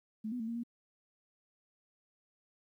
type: tone with pitch steps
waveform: sine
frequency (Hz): 217.5 / 247.3 / 223.6 / 232.4 / 236.4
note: A3 / B3 / A3 / A#3 / A#3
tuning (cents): -20 / +3 / +28 / -5 / +24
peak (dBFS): -35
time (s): 0.24-0.635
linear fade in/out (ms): 10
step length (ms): 79
effects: 12-bit